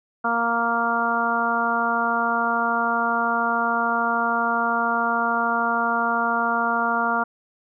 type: harmonic tone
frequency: 233.1 Hz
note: A#3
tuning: in tune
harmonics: 1 / 2 / 3 / 4 / 5 / 6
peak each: -29 / -32 / -26 / -26 / -26 / -24 dBFS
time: 0.24-7.24 s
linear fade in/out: 10 ms
effects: none